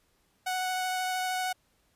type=tone with vibrato; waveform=sawtooth; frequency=740 Hz; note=F#5; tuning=in tune; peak=-25 dBFS; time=0.46-1.53 s; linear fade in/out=10 ms; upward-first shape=triangle; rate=13 Hz; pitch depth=11 cents each way; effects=pink hiss -70 dBFS RMS until 1.95 s + resampled to 32000 Hz